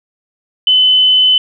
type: tone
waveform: sine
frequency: 3026 Hz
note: F#7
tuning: 38 cents sharp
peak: -6 dBFS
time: 0.67-1.38 s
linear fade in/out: 2 ms
effects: none